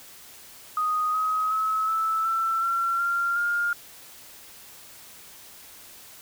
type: tone with pitch steps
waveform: sine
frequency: 1244.5 / 1267 / 1289.9 / 1313.2 / 1336.9 / 1361.1 / 1385.7 / 1410.7 Hz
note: D#6 / D#6 / E6 / E6 / E6 / F6 / F6 / F6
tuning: 0 / +31 / -38 / -7 / +24 / -45 / -14 / +17 cents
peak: -22 dBFS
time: 0.77-3.73 s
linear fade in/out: 2 ms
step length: 370 ms
effects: white hiss -47 dBFS RMS until 6.21 s